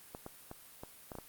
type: clicks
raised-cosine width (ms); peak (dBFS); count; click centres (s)
1; -29; 7; 0.149 / 0.264 / 0.514 / 0.835 / 1.118 / 1.153 / 1.186
effects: white hiss -56 dBFS RMS until 1.28 s + Opus 32 kbps